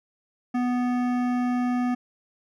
triangle tone with hard clipping, 246.9 Hz, B3, in tune, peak -24 dBFS, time 0.54-1.95 s, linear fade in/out 10 ms, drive 18 dB, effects none

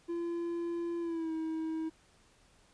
triangle tone with pitch glide, 341.1 to 320.1 Hz, F4 to D#4, -41 to +49 cents, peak -31 dBFS, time 0.08-1.9 s, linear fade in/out 20 ms, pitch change -110 cents, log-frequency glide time 1-1.32 s, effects pink hiss -65 dBFS RMS until 2.73 s + resampled to 22050 Hz

